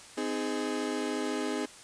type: chord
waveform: 35% pulse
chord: Ab major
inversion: first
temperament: equal with one note detuned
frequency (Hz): 257.1 / 311.1 / 415.3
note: C4 / Eb4 / Ab4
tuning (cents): -30 / 0 / 0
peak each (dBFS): -33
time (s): 0.17-1.66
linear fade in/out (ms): 10
effects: white hiss -50 dBFS RMS until 1.83 s + resampled to 22050 Hz